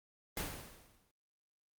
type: noise with exponential decay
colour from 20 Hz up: pink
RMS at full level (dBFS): -36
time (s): 0.37-1.11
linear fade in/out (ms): 2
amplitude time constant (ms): 160
effects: Opus 24 kbps